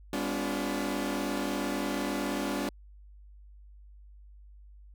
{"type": "tone cluster", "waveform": "sawtooth", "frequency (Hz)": [200.4, 249.4, 286.4, 349.8], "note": ["G3", "B3", "D4", "F4"], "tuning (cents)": [38, 17, -43, 3], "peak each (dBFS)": [-32, -33, -29, -34], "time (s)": [0.13, 2.69], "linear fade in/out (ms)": 2, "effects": ["added 50 Hz sine -49 dBFS peak until 4.94 s"]}